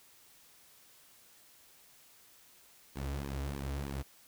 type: tone with flanger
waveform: sawtooth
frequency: 69.3 Hz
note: C#2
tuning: in tune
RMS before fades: -38 dBFS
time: 2.95-4.03 s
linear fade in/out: 20 ms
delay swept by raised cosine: 1.4 to 5.6 ms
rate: 3.2 Hz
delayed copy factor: -0.85
effects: white hiss -61 dBFS RMS until 4.27 s